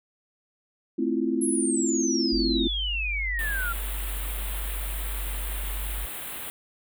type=chord; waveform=sine; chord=F major seventh; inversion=first; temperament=equal; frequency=220 / 261.6 / 329.6 / 349.2 Hz; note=A3 / C4 / E4 / F4; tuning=0 / 0 / 0 / 0 cents; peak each=-30 / -27 / -27 / -31 dBFS; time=0.98-2.68 s; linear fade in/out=10 ms
type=exponential sweep; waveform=sine; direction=down; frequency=11130 to 1356 Hz; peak=-27 dBFS; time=1.41-3.73 s; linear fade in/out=10 ms
type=tone; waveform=sine; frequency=49.11 Hz; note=G1; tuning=4 cents sharp; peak=-29 dBFS; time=2.32-6.06 s; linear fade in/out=10 ms
type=band-stop noise; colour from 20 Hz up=white; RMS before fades=-36 dBFS; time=3.39-6.5 s; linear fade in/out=0 ms; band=3700 to 8500 Hz; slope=48 dB/octave
effects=none